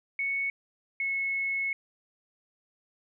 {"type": "tone pair in turn", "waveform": "sine", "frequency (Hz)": [2215, 2190], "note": ["C#7", "C#7"], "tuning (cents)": [-2, -22], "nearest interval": "unison", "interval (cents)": 20, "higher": "first", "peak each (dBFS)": -27, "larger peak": "neither", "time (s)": [[0.19, 0.5], [1, 1.73]], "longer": "second", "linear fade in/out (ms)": 2, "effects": []}